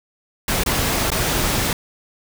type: noise with dropouts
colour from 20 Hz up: pink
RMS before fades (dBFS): -20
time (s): 0.48-1.73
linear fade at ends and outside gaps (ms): 2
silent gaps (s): 0.636-0.661 / 1.103-1.117
effects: none